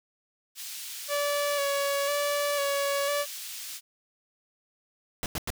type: high-pass noise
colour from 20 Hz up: pink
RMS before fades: -39 dBFS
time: 0.55-3.81 s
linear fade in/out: 50 ms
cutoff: 3500 Hz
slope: 12 dB/octave
type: tone with vibrato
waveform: sawtooth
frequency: 570 Hz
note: C#5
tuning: 48 cents sharp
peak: -22 dBFS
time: 1.08-3.26 s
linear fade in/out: 50 ms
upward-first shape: square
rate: 1 Hz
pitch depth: 24 cents each way
type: noise bursts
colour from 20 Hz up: pink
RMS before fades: -31 dBFS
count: 3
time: 5.23-5.503 s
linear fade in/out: 0 ms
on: 29 ms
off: 93 ms
effects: none